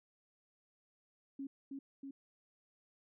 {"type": "tone with echo", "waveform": "sine", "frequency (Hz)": 274.2, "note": "C#4", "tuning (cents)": -19, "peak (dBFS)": -40, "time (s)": [1.39, 1.47], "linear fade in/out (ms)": 5, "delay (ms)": 320, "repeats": 2, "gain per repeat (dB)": -2, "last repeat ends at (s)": 2.11, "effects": []}